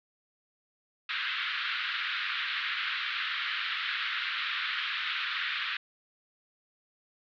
pink band-pass noise, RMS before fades -33 dBFS, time 1.09-5.77 s, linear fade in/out 5 ms, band 1300 to 3900 Hz, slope 48 dB/octave, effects none

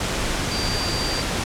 sine tone in noise, 4701 Hz, D8, 1 cent sharp, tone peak -27 dBFS, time 0.51-1.22 s, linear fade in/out 5 ms, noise pink, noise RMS -24 dBFS, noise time 0-1.44 s, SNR -6 dB, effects low-pass 8000 Hz 12 dB/octave

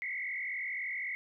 sine tone with frequency modulation, 2093 Hz, C7, in tune, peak -34 dBFS, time 0.02-1.15 s, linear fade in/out 0 ms, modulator 43.7 Hz, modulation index 3, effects none

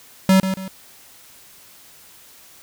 square tone with echo, 190 Hz, F#3, 46 cents sharp, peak -11 dBFS, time 0.29-0.4 s, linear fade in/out 2 ms, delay 140 ms, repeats 2, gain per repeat -9 dB, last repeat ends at 0.68 s, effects white hiss -47 dBFS RMS until 2.62 s

